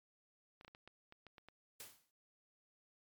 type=clicks; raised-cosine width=0.3 ms; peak=-40 dBFS; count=9; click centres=0.611 / 0.648 / 0.68 / 0.749 / 0.876 / 1.124 / 1.267 / 1.382 / 1.486 s
type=noise with exponential decay; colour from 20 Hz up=white; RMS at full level=-48 dBFS; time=1.8-2.11 s; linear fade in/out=1 ms; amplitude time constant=67 ms
effects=MP3 96 kbps